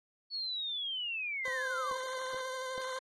sine linear sweep, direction down, 4435 to 941 Hz, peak -34 dBFS, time 0.3-1.98 s, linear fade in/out 50 ms
20% pulse tone with vibrato, 518 Hz, C5, 17 cents flat, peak -32 dBFS, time 1.45-2.99 s, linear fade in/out 5 ms, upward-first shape sine, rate 12 Hz, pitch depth 23 cents each way
click train, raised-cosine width 1 ms, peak -35 dBFS, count 4, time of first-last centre 1.48-2.779 s, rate 2.31 Hz
effects low-pass 9000 Hz 12 dB/octave + AAC 32 kbps

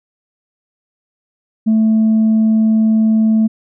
sine tone, 220 Hz, A3, in tune, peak -7 dBFS, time 1.66-3.48 s, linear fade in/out 20 ms, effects tanh soft clip ceiling -7 dBFS

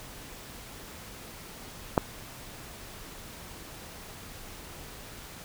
clicks, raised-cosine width 1 ms, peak -30 / -6 dBFS, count 2, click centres 1.972 / 1.978 s, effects pink hiss -45 dBFS RMS until 5.44 s

